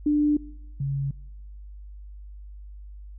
sine tone pair in turn, 296.5 / 138.28 Hz, D4 / C#3, +17 / -4 cents, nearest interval octave + minor second, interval 1321 cents, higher first, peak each -18 / -24 dBFS, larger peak first, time 0.06-0.37 / 0.8-1.11 s, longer neither, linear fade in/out 5 ms, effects noise-tail reverb RT60 1.0 s tail -23 dB re dry + added 50 Hz sine -39 dBFS peak until 3.18 s

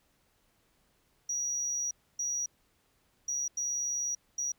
sine tone bursts at uneven times, 5780 Hz, F#8, 41 cents flat, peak -29 dBFS, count 5, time 1.29-1.91 / 2.19-2.46 / 3.28-3.48 / 3.57-4.15 / 4.38-4.52 s, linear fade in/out 5 ms, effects tanh soft clip ceiling -26 dBFS + pink hiss -71 dBFS RMS until 4.58 s

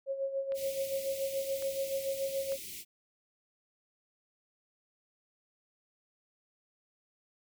sine tone with tremolo, 544 Hz, C#5, 33 cents flat, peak -29 dBFS, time 0.06-2.58 s, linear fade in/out 50 ms, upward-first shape sine, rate 7 Hz, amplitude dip 65%
clicks, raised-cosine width 0.3 ms, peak -32 dBFS, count 3, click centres 0.521 / 1.624 / 2.521 s
white band-stop noise, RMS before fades -44 dBFS, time 0.54-2.85 s, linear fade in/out 50 ms, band 440 to 2000 Hz, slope 96 dB/octave
effects none

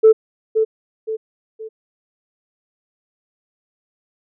sine tone with echo, 440 Hz, A4, in tune, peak -4 dBFS, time 0.03-0.13 s, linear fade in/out 20 ms, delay 520 ms, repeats 3, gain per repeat -8 dB, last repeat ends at 1.69 s, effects tanh soft clip ceiling -2 dBFS

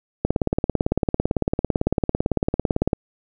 click train, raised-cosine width 2 ms, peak -5 dBFS, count 49, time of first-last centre 0.25-2.932 s, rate 17.9 Hz, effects none

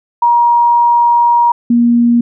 sine tone pair in turn, 949 / 237.2 Hz, A#5 / A#3, +31 / +30 cents, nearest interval 2 octaves, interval 2401 cents, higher first, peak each -6 dBFS, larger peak neither, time 0.22-1.52 / 1.7-2.21 s, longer first, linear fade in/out 5 ms, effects none

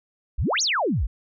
sine exponential two-way sweep, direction up then down, 40 to 7000 to 40 Hz, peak -20 dBFS, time 0.38-1.07 s, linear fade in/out 10 ms, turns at 0.62 s, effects none

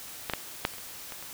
clicks, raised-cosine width 0.3 ms, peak -13 / -11 / -8 / -28 / -27 / -23 / -27 dBFS, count 7, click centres 0.298 / 0.336 / 0.651 / 0.737 / 0.783 / 1.122 / 1.226 s, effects white hiss -43 dBFS RMS until 1.33 s

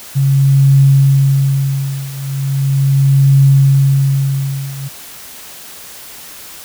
sine tone with tremolo, 137.1 Hz, C#3, 19 cents flat, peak -4 dBFS, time 0.15-4.89 s, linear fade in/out 20 ms, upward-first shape triangle, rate 0.38 Hz, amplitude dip 90%, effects white hiss -33 dBFS RMS until 6.64 s

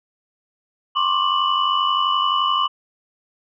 sine tone cluster, 1031 / 1082 / 1174 / 2964 Hz, C6 / C#6 / D6 / F#7, -26 / -42 / -1 / +2 cents, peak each -26 / -21 / -20 / -22 dBFS, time 0.95-2.68 s, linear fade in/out 20 ms, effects tanh soft clip ceiling -6 dBFS

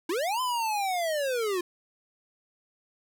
square linear two-way sweep, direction up then down, 301.7 to 1031 to 344 Hz, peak -27 dBFS, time 0.09-1.61 s, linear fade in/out 5 ms, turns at 0.41 s, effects none

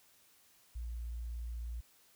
sine tone, 58.27 Hz, A#1, in tune, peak -38 dBFS, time 0.75-1.81 s, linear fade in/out 10 ms, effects white hiss -66 dBFS RMS until 2.15 s

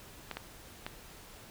clicks, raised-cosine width 0.3 ms, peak -21 dBFS, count 3, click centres 0.313 / 0.37 / 0.865 s, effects pink hiss -52 dBFS RMS until 1.5 s

